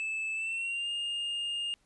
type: tone with pitch glide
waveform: triangle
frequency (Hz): 2622 to 2826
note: E7 to F7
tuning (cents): -10 to +20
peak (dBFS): -30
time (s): 0-1.74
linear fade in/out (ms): 0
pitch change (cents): +130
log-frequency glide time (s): 0.34-0.9
effects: pink hiss -70 dBFS RMS until 1.85 s + resampled to 24000 Hz